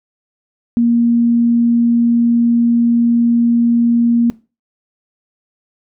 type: tone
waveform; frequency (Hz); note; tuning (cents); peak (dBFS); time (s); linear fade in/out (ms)
sine; 235.3; A#3; +16; -9; 0.77-4.3; 0
effects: noise-tail reverb RT60 0.3 s tail -20 dB re dry